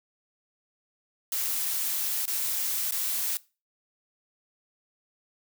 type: noise with dropouts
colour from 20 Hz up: blue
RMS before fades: -29 dBFS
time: 1.32-3.37 s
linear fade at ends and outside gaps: 2 ms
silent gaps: 2.256-2.278 / 2.91-2.921 s
effects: noise-tail reverb RT60 0.3 s tail -20 dB re dry